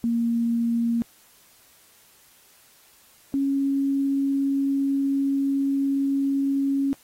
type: tone pair in turn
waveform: sine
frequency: 233.1 / 275.6 Hz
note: A#3 / C#4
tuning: 0 / -10 cents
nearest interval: minor third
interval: 290 cents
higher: second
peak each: -20 dBFS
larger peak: neither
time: 0.04-1.02 / 3.34-6.93 s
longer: second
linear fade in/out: 0 ms
effects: white hiss -56 dBFS RMS until 7.03 s + AAC 48 kbps